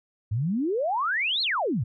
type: exponential two-way sweep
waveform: sine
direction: up then down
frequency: 98 to 4389 to 98 Hz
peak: -23 dBFS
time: 0.31-1.84 s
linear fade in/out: 10 ms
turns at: 1.42 s
effects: none